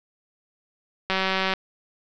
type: click train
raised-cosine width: 0.3 ms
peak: -8 dBFS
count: 84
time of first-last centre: 1.1-1.537 s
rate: 190 Hz
effects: resampled to 16000 Hz + 8-bit